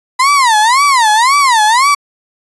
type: tone with vibrato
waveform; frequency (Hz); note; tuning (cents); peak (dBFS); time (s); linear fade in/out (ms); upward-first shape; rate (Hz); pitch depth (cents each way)
35% pulse; 988; B5; 0; -5; 0.19-1.95; 10; sine; 1.9; 270
effects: resampled to 24000 Hz